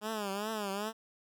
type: tone with vibrato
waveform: 10% pulse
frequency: 207.7 Hz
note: G#3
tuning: in tune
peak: -26 dBFS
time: 0.01-0.93 s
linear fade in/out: 50 ms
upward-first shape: triangle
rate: 2.5 Hz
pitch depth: 140 cents each way
effects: none